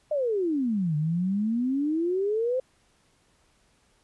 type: exponential two-way sweep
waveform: sine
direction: down then up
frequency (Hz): 622.3 to 147.4 to 526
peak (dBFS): -23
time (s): 0.11-2.6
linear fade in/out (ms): 5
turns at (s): 0.96
effects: pink hiss -65 dBFS RMS until 4.03 s + resampled to 24000 Hz